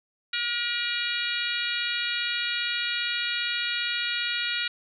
harmonic tone, 477.5 Hz, A#4, 42 cents sharp, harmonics 3 / 4 / 5 / 6 / 7 / 8 / 9, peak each -32 / -35 / -33 / -33 / -37 / -33 / -37 dBFS, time 0.33-4.68 s, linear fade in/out 5 ms, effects none

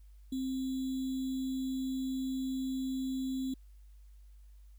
sine tone with sample-and-hold, 262.4 Hz, C4, 5 cents sharp, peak -32 dBFS, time 0.32-3.54 s, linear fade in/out 5 ms, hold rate 3675 Hz, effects added 50 Hz sine -52 dBFS peak until 4.78 s + white hiss -75 dBFS RMS until 4.78 s

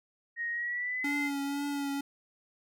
sine tone with pitch glide, 1873 to 2066 Hz, A#6 to C7, +8 to -22 cents, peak -31 dBFS, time 0.36-1.31 s, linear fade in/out 50 ms, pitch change +170 cents, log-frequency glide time 0.51-1.16 s
square tone with vibrato, 282.7 Hz, C#4, 34 cents sharp, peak -32 dBFS, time 1.04-2.01 s, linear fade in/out 5 ms, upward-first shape triangle, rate 2 Hz, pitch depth 27 cents each way
effects none

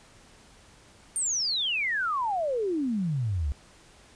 sine exponential sweep, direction down, 9070 to 65.7 Hz, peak -25 dBFS, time 1.16-3.52 s, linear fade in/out 0 ms, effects pink hiss -55 dBFS RMS until 4.15 s + resampled to 22050 Hz

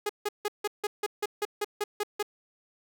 sawtooth tone bursts, 415.3 Hz, G#4, in tune, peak -23 dBFS, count 12, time 0.06-2.228 s, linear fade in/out 5 ms, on 34 ms, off 160 ms, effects none

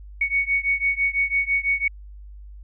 sine beating tone pair, 2225 / 2231 Hz, C#7 / C#7, +6 / +11 cents, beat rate 6 Hz, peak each -22 / -23 dBFS, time 0.21-1.88 s, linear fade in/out 5 ms, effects added 50 Hz sine -38 dBFS peak until 2.63 s

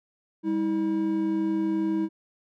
triangle tone pair together, 199.29 / 321.5 Hz, G3 / E4, +29 / -43 cents, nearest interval minor sixth, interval 828 cents, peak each -28 / -22 dBFS, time 0.43-2.09 s, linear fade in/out 50 ms, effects none

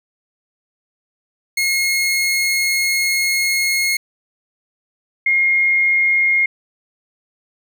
sawtooth / sine tone pair in turn, 2159 / 2138 Hz, C#7 / C7, -46 / +37 cents, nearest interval unison, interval 17 cents, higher first, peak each -12 dBFS, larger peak neither, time 1.57-3.97 / 5.26-6.46 s, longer first, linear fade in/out 5 ms, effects none

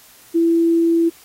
sine tone, 333.7 Hz, E4, 21 cents sharp, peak -12 dBFS, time 0.34-1.1 s, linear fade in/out 20 ms, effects white hiss -47 dBFS RMS until 1.24 s + AAC 48 kbps

